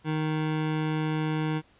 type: tone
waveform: 25% pulse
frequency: 155.56 Hz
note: D#3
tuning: in tune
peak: -22 dBFS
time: 0.04-1.62 s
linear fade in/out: 50 ms
effects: pink hiss -61 dBFS RMS until 1.79 s + resampled to 8000 Hz